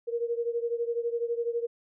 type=beating tone pair; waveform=sine; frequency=466.2 / 478.2 Hz; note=A#4 / A#4; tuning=0 / +44 cents; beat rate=12 Hz; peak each=-29 / -32 dBFS; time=0.07-1.67 s; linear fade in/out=20 ms; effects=none